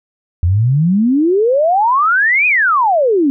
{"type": "exponential two-way sweep", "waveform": "sine", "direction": "up then down", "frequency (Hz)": [82.2, 2543, 264.6], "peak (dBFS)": -9, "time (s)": [0.43, 3.3], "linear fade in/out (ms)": 0, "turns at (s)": 2.47, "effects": []}